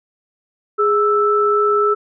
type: tone pair together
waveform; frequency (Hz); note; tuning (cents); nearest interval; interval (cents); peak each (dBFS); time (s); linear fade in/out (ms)
sine; 414.9 / 1318.5; G#4 / E6; -2 / 0; octave + minor sixth; 2002; -15; 0.78-1.95; 20
effects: none